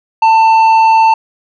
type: tone with tanh clipping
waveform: sine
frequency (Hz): 892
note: A5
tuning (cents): +23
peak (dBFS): -6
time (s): 0.22-1.14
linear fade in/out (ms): 5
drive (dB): 7
effects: none